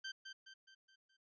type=tone with echo; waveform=20% pulse; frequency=1561 Hz; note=G6; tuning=8 cents flat; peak=-38 dBFS; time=0.04-0.12 s; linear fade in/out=10 ms; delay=210 ms; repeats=5; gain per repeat=-6 dB; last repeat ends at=1.17 s; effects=resampled to 16000 Hz